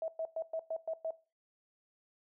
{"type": "tone bursts", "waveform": "sine", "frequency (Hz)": 648, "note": "E5", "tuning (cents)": -30, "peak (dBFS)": -33, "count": 7, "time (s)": [0.02, 1.107], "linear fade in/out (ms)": 2, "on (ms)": 61, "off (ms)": 110, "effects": ["noise-tail reverb RT60 0.3 s tail -17 dB re dry"]}